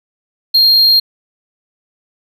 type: tone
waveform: triangle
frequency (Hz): 4218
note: C8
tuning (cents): +13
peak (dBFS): -5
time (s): 0.54-1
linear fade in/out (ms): 10
effects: none

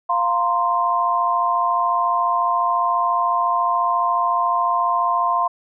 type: chord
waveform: sine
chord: F suspended fourth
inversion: none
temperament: equal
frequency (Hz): 698.5 / 932.3 / 1046.5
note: F5 / Bb5 / C6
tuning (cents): 0 / 0 / 0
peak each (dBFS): -22 / -24 / -18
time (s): 0.09-5.48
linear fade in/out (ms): 10
effects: none

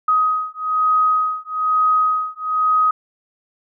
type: beating tone pair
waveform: sine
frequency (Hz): 1257 / 1258.1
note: D#6 / D#6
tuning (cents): +17 / +19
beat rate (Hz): 1.1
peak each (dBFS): -18 / -18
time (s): 0.08-2.91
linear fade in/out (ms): 5
effects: none

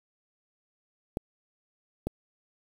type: clicks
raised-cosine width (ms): 2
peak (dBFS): -16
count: 2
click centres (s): 1.171 / 2.07
effects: 7-bit

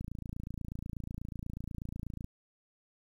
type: click train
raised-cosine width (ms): 5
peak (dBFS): -27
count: 64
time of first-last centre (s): 0.01-2.244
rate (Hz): 28.2
effects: 10-bit

